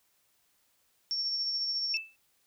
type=tone with tremolo; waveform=sine; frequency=5470 Hz; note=F8; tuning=37 cents flat; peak=-28 dBFS; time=1.11-1.97 s; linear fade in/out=0 ms; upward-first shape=sine; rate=14 Hz; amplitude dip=30%
type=tone with exponential decay; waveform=sine; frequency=2637 Hz; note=E7; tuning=in tune; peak=-26 dBFS; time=1.94-2.16 s; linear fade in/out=2 ms; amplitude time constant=46 ms
effects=white hiss -71 dBFS RMS until 2.46 s